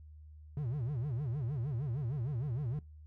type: tone with vibrato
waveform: triangle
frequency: 130.81 Hz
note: C3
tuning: in tune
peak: -31 dBFS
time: 0.57-2.79 s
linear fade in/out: 2 ms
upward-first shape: sine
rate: 6.5 Hz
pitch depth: 270 cents each way
effects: noise-tail reverb RT60 0.2 s tail -20 dB re dry + added 76 Hz sine -50 dBFS peak until 3.06 s